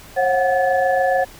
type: tone cluster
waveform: sine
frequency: 539 / 713 / 740 / 1726 Hz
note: C#5 / F5 / F#5 / A6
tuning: -49 / +36 / 0 / -34 cents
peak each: -18 / -27 / -18 / -24 dBFS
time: 0.16-1.25 s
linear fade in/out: 20 ms
effects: pink hiss -42 dBFS RMS until 1.39 s